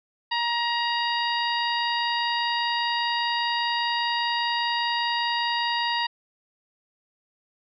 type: harmonic tone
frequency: 945 Hz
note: A#5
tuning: 23 cents sharp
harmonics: 1 / 2 / 3 / 4 / 5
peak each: -26 / -29 / -31 / -32 / -33 dBFS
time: 0.31-6.07 s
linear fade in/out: 10 ms
effects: none